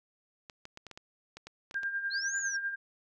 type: clicks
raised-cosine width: 0.2 ms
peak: -28 dBFS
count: 11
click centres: 0.498 / 0.654 / 0.774 / 0.867 / 0.913 / 0.975 / 1.37 / 1.47 / 1.711 / 1.743 / 1.833 s
type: tone with tremolo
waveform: sine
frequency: 1599 Hz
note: G6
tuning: 34 cents sharp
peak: -29 dBFS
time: 1.74-2.76 s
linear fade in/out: 20 ms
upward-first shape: sine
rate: 10 Hz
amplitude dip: 60%
type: linear two-way sweep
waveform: sine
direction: up then down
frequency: 3951 to 7120 to 5420 Hz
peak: -35 dBFS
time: 2.1-2.57 s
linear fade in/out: 20 ms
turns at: 2.37 s
effects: none